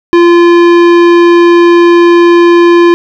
sine tone with tanh clipping, 344.5 Hz, F4, 24 cents flat, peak -3 dBFS, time 0.13-2.94 s, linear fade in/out 0 ms, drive 17 dB, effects none

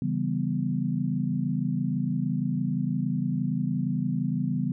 sine chord, C# half-diminished seventh, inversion none, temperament equal, 138.59 / 164.81 / 196 / 246.9 Hz, C#3 / E3 / G3 / B3, 0 / 0 / 0 / 0 cents, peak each -30 dBFS, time 0.02-4.72 s, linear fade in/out 2 ms, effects none

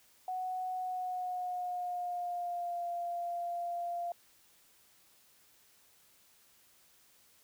sine tone with pitch glide, 740 to 694.4 Hz, F#5 to F5, 0 to -10 cents, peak -34 dBFS, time 0.28-4.12 s, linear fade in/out 2 ms, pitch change -110 cents, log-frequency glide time 0.76-2.86 s, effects white hiss -65 dBFS RMS until 7.43 s

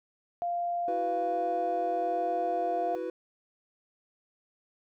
sine tone, 696 Hz, F5, 6 cents flat, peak -28 dBFS, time 0.42-2.95 s, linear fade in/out 0 ms
triangle chord, E suspended second, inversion none, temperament just, 329.6 / 370.8 / 494.4 Hz, E4 / F#4 / B4, 0 / +4 / +2 cents, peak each -36 / -35 / -33 dBFS, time 0.88-3.1 s, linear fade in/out 2 ms
effects none

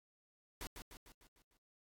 pink noise with echo, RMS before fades -45 dBFS, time 0.61-0.67 s, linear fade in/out 0 ms, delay 150 ms, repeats 6, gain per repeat -5 dB, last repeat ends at 1.57 s, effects AAC 64 kbps

